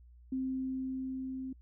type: tone with level ramp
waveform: sine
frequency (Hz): 261.6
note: C4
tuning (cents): 0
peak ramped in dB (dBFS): -31 to -37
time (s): 0.32-1.53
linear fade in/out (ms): 5
effects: noise-tail reverb RT60 0.1 s tail -26 dB re dry + added 60 Hz sine -54 dBFS peak until 1.61 s